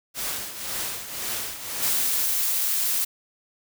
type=noise with tremolo; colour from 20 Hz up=white; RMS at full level=-28 dBFS; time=0.14-2.27 s; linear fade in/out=50 ms; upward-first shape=triangle; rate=1.9 Hz; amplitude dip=70%
type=noise; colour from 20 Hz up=blue; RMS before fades=-24 dBFS; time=1.82-3.05 s; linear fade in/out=10 ms
effects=none